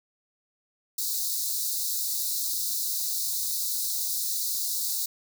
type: high-pass noise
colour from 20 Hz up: white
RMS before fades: -29 dBFS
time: 0.98-5.06 s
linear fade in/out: 5 ms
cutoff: 3800 Hz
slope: 96 dB/octave
effects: none